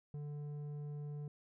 square tone with low-pass filter, 146.9 Hz, D3, 1 cent sharp, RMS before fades -44 dBFS, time 0.14-1.28 s, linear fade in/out 2 ms, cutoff 400 Hz, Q 0.65, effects none

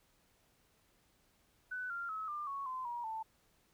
sine tone with pitch steps, 1497 / 1388.7 / 1288.2 / 1195.1 / 1108.6 / 1028.4 / 954 / 885 Hz, F#6 / F6 / E6 / D6 / C#6 / C6 / A#5 / A5, +20 / -10 / -40 / +30 / 0 / -30 / +40 / +10 cents, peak -38 dBFS, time 1.71-3.23 s, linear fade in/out 10 ms, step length 190 ms, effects pink hiss -72 dBFS RMS until 3.73 s

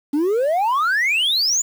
sine exponential sweep, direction up, 277.2 to 7150 Hz, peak -13 dBFS, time 0.13-1.62 s, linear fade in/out 10 ms, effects tanh soft clip ceiling -15 dBFS + 7-bit

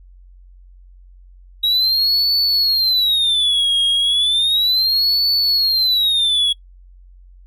triangle tone with vibrato, 3820 Hz, A#7, 42 cents sharp, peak -12 dBFS, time 1.63-6.53 s, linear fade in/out 10 ms, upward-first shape sine, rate 0.34 Hz, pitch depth 270 cents each way, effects noise-tail reverb RT60 0.1 s tail -21 dB re dry + added 45 Hz sine -41 dBFS peak until 7.46 s

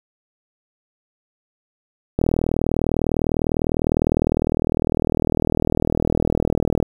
click train, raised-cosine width 2 ms, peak -5 dBFS, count 186, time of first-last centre 2.19-6.827 s, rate 39.9 Hz, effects 7-bit

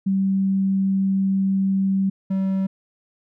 sine / triangle tone pair in turn, 193.3 / 191.85 Hz, G3 / G3, -24 / -37 cents, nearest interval unison, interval 13 cents, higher first, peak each -17 dBFS, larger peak neither, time 0.06-2.1 / 2.3-2.67 s, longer first, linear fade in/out 10 ms, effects none

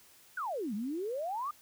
sine exponential two-way sweep, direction down then up, 1568 to 196 to 1243 Hz, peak -33 dBFS, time 0.37-1.51 s, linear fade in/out 5 ms, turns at 0.74 s, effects white hiss -60 dBFS RMS until 1.61 s

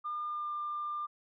sine tone with pitch glide, 1206 to 1195.6 Hz, D6 to D6, +46 to +31 cents, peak -33 dBFS, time 0.04-1.07 s, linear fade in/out 20 ms, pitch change -15 cents, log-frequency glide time 0.27-0.52 s, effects tanh soft clip ceiling -29 dBFS

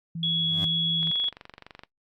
sine tone with vibrato, 164.81 Hz, E3, in tune, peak -30 dBFS, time 0.15-1.11 s, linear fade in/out 5 ms, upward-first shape square, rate 1.8 Hz, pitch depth 12 cents each way
sine tone, 3357 Hz, G#7, 18 cents sharp, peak -23 dBFS, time 0.23-1.29 s, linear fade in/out 2 ms
20% pulse tone with exponential growth, 92.5 Hz, F#2, in tune, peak -25 dBFS, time 0.37-0.65 s, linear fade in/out 5 ms, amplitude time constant 60 ms
click train, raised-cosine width 0.3 ms, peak -26 dBFS, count 20, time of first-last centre 1.03-1.835 s, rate 23.6 Hz
effects noise-tail reverb RT60 0.1 s tail -19 dB re dry + Opus 48 kbps

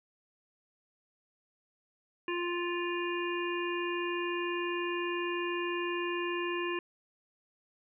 harmonic tone, 349.2 Hz, F4, in tune, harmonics 1 / 3 / 5 / 7 / 8, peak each -33 / -38 / -40 / -41 / -42 dBFS, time 2.28-6.79 s, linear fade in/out 2 ms, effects none

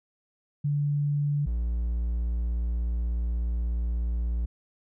sine / triangle tone pair in turn, 145.1 / 58.29 Hz, D3 / A#1, -21 / +1 cents, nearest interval octave + major third, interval 1578 cents, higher first, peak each -23 dBFS, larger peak neither, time 0.64-1.46 / 1.46-4.46 s, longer second, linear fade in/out 10 ms, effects none

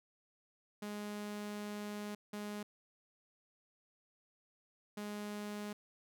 sawtooth tone bursts at uneven times, 207.7 Hz, G#3, in tune, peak -37 dBFS, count 3, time 0.82-2.15 / 2.33-2.63 / 4.97-5.73 s, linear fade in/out 5 ms, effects none

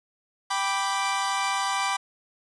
sawtooth chord, G major, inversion none, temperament equal, 784 / 987.8 / 1174.7 Hz, G5 / B5 / D6, 0 / 0 / 0 cents, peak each -25 dBFS, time 0.5-1.97 s, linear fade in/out 10 ms, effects resampled to 22050 Hz + 9-bit

